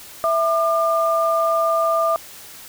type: tone pair together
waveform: sine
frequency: 659.3 / 1202.2 Hz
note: E5 / D6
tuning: 0 / +40 cents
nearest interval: minor seventh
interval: 1040 cents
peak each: -18 / -19 dBFS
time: 0.24-2.16 s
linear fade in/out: 0 ms
effects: white hiss -40 dBFS RMS until 2.68 s